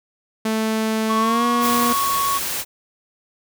sawtooth tone with pitch glide, 220 to 239.9 Hz, A3 to A#3, 0 to +50 cents, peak -15 dBFS, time 0.45-1.93 s, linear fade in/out 5 ms, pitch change +150 cents, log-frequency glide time 1.18-1.45 s
triangle tone, 1110 Hz, C#6, 2 cents sharp, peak -17 dBFS, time 1.09-2.39 s, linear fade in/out 20 ms
white noise, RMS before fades -25 dBFS, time 1.6-2.65 s, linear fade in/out 50 ms
effects none

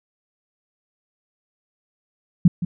sine tone with echo, 174.61 Hz, F3, in tune, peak -7 dBFS, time 2.45-2.48 s, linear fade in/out 5 ms, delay 170 ms, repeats 1, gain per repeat -13 dB, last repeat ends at 2.65 s, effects none

